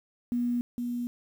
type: tone with echo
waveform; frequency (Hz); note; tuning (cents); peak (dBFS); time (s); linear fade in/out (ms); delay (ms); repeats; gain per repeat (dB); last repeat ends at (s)
sine; 241.6; B3; -38; -25; 0.32-0.61; 0; 460; 1; -4; 1.07
effects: 9-bit